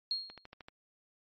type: tone with exponential decay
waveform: sine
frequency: 4262 Hz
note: C8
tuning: 31 cents sharp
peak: -28 dBFS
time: 0.11-0.45 s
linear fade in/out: 1 ms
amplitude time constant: 73 ms
type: click train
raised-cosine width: 0.3 ms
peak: -32 dBFS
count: 6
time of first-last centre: 0.3-0.685 s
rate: 13 Hz
effects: MP3 32 kbps